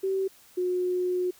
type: tone pair in turn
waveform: sine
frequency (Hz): 384.4 / 362.1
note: G4 / F#4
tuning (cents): -34 / -37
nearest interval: minor second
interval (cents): 103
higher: first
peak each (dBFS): -24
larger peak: neither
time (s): 0.03-0.28 / 0.57-1.31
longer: second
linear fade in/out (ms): 10
effects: white hiss -56 dBFS RMS until 1.39 s